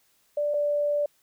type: tone pair in turn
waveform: sine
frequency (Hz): 587.3 / 585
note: D5 / D5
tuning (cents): 0 / -7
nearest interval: unison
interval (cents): 7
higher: first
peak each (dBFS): -23 / -22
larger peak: second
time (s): 0.37-0.54 / 0.54-1.06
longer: second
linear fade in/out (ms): 5
effects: white hiss -66 dBFS RMS until 1.22 s